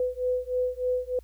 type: beating tone pair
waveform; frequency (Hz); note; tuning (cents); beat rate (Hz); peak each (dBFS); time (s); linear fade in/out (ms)
sine; 500 / 503.3; B4 / B4; +21 / +33; 3.3; -28; 0-1.19; 2
effects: added 60 Hz sine -48 dBFS peak until 1.23 s + white hiss -66 dBFS RMS until 1.23 s